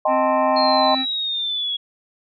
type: chord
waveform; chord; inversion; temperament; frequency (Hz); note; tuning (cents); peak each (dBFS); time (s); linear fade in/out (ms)
sine; A half-diminished seventh; second; equal; 622.3 / 784 / 880 / 1046.5; Eb5 / G5 / A5 / C6; 0 / 0 / 0 / 0; -19 / -21 / -24 / -21; 0.05-0.95; 5
type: harmonic tone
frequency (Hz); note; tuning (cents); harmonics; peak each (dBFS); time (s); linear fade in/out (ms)
261.6; C4; 0; 1 / 3 / 5 / 7 / 9 / 10; -24 / -30 / -38 / -34 / -37 / -43; 0.07-1.06; 50
type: linear sweep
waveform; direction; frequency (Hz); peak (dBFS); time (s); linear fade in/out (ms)
sine; down; 4245 to 3322; -21; 0.56-1.77; 10
effects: none